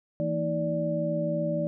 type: tone cluster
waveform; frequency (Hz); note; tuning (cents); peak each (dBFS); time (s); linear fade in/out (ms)
sine; 164.5 / 227.9 / 315 / 584; E3 / A#3 / D#4 / D5; -3 / -39 / +21 / -10; -30 / -35 / -34 / -28; 0.2-1.67; 0
effects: none